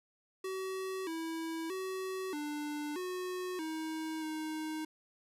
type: tone with pitch steps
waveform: square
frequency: 378.9 / 326.4 / 377.3 / 296.5 / 365.4 / 317.1 / 312.3 Hz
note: F#4 / E4 / F#4 / D4 / F#4 / D#4 / D#4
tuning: +41 / -17 / +34 / +17 / -22 / +33 / +7 cents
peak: -37 dBFS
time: 0.44-4.85 s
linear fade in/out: 5 ms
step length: 630 ms
effects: resampled to 32000 Hz + 11-bit